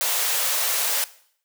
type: high-pass noise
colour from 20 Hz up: white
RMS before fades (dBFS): -23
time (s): 0.01-1.04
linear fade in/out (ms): 0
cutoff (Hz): 440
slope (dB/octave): 96
effects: noise-tail reverb RT60 0.6 s tail -18 dB re dry